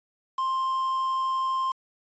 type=tone with quantisation; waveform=triangle; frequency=1052 Hz; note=C6; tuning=9 cents sharp; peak=-22 dBFS; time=0.38-1.72 s; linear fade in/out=5 ms; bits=7; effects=resampled to 16000 Hz